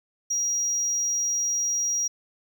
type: tone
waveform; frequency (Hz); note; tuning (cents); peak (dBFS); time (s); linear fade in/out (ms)
triangle; 5720; F8; +41; -21; 0.3-2.08; 10
effects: tanh soft clip ceiling -17 dBFS + 10-bit